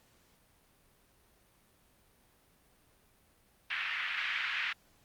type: band-pass noise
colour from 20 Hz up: pink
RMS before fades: -35 dBFS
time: 3.7-4.73 s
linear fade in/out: 5 ms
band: 1600 to 2800 Hz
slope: 24 dB/octave
effects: pink hiss -67 dBFS RMS until 5.04 s + Opus 48 kbps